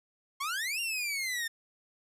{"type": "exponential two-way sweep", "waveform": "sawtooth", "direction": "up then down", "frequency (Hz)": [1062, 2817, 1798], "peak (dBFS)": -28, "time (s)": [0.4, 1.48], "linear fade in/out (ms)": 10, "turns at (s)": 0.8, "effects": ["resampled to 32000 Hz"]}